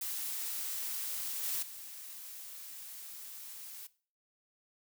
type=noise with level steps; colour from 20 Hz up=blue; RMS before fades=-38 / -35 / -47 dBFS; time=0.01-3.87 s; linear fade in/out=5 ms; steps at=1.43 / 1.62 s; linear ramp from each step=10 ms; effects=noise-tail reverb RT60 0.4 s tail -18 dB re dry

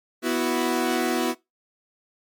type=chord; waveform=sawtooth; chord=B suspended fourth; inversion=none; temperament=equal; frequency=246.9 / 329.6 / 370 Hz; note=B3 / E4 / F#4; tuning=0 / 0 / 0 cents; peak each=-22 dBFS; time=0.22-1.35 s; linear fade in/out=50 ms; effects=noise-tail reverb RT60 0.2 s tail -21 dB re dry + MP3 96 kbps

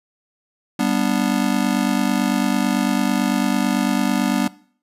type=chord; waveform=square; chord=G major; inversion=none; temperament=just; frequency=196 / 245 / 294 Hz; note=G3 / B3 / D4; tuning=0 / -14 / +2 cents; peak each=-23 / -21 / -23 dBFS; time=0.79-4.48 s; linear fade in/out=5 ms; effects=noise-tail reverb RT60 0.5 s tail -20 dB re dry + resampled to 32000 Hz

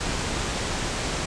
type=low-pass noise; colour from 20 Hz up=pink; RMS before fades=-28 dBFS; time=0-1.26 s; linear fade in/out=10 ms; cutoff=8700 Hz; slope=48 dB/octave; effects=none

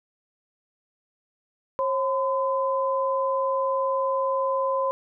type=tone pair together; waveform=sine; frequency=539 / 1017.5 Hz; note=C#5 / C6; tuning=-49 / -49 cents; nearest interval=major seventh; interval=1100 cents; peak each=-24 / -25 dBFS; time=1.79-4.91 s; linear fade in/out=0 ms; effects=none

